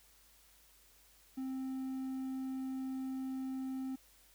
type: tone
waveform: triangle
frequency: 263.1 Hz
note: C4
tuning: 10 cents sharp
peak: -35 dBFS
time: 1.37-3.96 s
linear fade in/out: 10 ms
effects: added 50 Hz sine -70 dBFS peak until 4.34 s + white hiss -65 dBFS RMS until 4.34 s